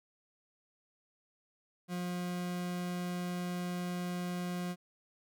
40% pulse tone, 178 Hz, F3, 33 cents sharp, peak -34 dBFS, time 1.88-4.76 s, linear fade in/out 50 ms, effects none

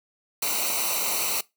white noise with comb filter, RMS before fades -26 dBFS, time 0.42-1.41 s, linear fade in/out 5 ms, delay 0.59 ms, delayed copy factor -0.85, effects noise-tail reverb RT60 0.2 s tail -21 dB re dry

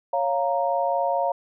sine chord, Bb minor, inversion first, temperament equal, 554.4 / 698.5 / 932.3 Hz, Db5 / F5 / Bb5, 0 / 0 / 0 cents, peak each -25 / -24 / -26 dBFS, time 0.13-1.32 s, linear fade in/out 5 ms, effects none

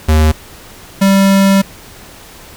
square tone pair in turn, 77.78 / 195.32 Hz, D#2 / G3, 0 / -6 cents, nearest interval octave + major third, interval 1594 cents, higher second, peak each -7 dBFS, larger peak neither, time 0.08-0.32 / 1.01-1.62 s, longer second, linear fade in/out 10 ms, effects pink hiss -36 dBFS RMS until 2.56 s

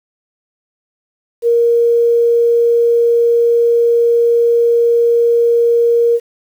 sine tone, 469.4 Hz, A#4, 12 cents sharp, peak -8 dBFS, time 1.42-6.2 s, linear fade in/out 50 ms, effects 7-bit

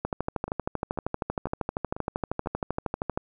two click trains, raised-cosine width 1 ms, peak -22 / -13 dBFS, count 5 / 41, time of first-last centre 0.48-2.46 / 0.05-3.175 s, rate 2.02 / 12.8 Hz, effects none

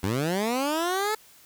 15% pulse linear sweep, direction up, 87.5 to 440 Hz, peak -18 dBFS, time 0.03-1.15 s, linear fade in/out 5 ms, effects white hiss -54 dBFS RMS until 1.45 s

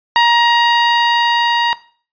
sawtooth tone with level ramp, 944 Hz, A#5, 22 cents sharp, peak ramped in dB -4 to -8 dBFS, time 0.16-1.73 s, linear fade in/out 0 ms, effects noise-tail reverb RT60 0.4 s tail -17 dB re dry + resampled to 11025 Hz

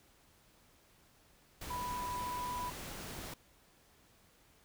sine tone in noise, 987.8 Hz, B5, in tune, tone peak -37 dBFS, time 1.7-2.7 s, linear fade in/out 5 ms, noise pink, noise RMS -45 dBFS, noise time 1.61-3.34 s, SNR +5 dB, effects pink hiss -66 dBFS RMS until 4.64 s

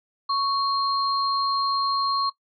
sine tone pair together, 1108.7 / 4202 Hz, C#6 / C8, 0 / +7 cents, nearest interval octave + major seventh, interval 2307 cents, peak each -22 / -27 dBFS, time 0.29-2.3 s, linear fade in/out 10 ms, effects noise-tail reverb RT60 0.1 s tail -18 dB re dry

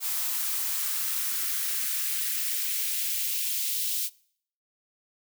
blue noise with high-pass filter sweep, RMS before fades -29 dBFS, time 0-4.1 s, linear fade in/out 50 ms, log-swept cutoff 850 to 3300 Hz, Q 1.5, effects noise-tail reverb RT60 0.6 s tail -23 dB re dry

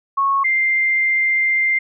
sine tone pair in turn, 1100 / 2095 Hz, C#6 / C7, -14 / +2 cents, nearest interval major seventh, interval 1116 cents, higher second, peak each -14 dBFS, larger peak neither, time 0.17-0.44 / 0.44-1.79 s, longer second, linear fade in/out 10 ms, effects none

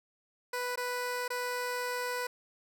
15% pulse tone with dropouts, 493.9 Hz, B4, in tune, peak -26 dBFS, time 0.53-2.27 s, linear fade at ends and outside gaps 5 ms, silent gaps 0.758-0.774 / 1.28-1.302 s, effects none

